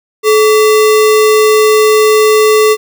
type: tone with sample-and-hold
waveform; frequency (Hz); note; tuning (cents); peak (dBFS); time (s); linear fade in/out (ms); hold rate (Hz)
sine; 430.3; A4; -39; -4; 0.23-2.77; 50; 1575
effects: none